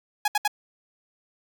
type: tone bursts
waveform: sawtooth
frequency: 834 Hz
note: G#5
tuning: 7 cents sharp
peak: -16 dBFS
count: 3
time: 0.25-0.478 s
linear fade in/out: 5 ms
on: 30 ms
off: 69 ms
effects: none